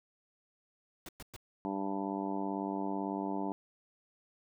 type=noise bursts; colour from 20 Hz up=pink; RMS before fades=-46 dBFS; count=3; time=1.06-1.364 s; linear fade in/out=2 ms; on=28 ms; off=110 ms
type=harmonic tone; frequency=98 Hz; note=G2; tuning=in tune; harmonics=2 / 3 / 4 / 5 / 6 / 7 / 8 / 9 / 10; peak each=-39 / -37 / -42 / -49 / -48 / -43 / -48 / -41 / -48 dBFS; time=1.65-3.52 s; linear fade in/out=0 ms
effects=none